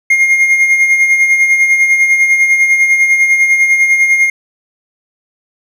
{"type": "tone with tremolo", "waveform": "triangle", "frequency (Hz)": 2130, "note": "C7", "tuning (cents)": 30, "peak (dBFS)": -3, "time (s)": [0.1, 4.3], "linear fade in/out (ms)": 5, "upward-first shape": "sine", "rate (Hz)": 10, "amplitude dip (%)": 50, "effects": []}